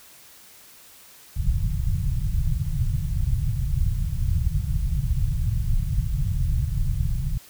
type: low-pass noise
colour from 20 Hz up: pink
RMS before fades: -23 dBFS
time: 1.36-7.38 s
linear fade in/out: 10 ms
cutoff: 150 Hz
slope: 48 dB/octave
effects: white hiss -49 dBFS RMS until 7.49 s